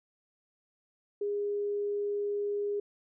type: tone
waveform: sine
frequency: 409.3 Hz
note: G#4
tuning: 25 cents flat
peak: -29 dBFS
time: 1.21-2.8 s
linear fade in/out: 5 ms
effects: none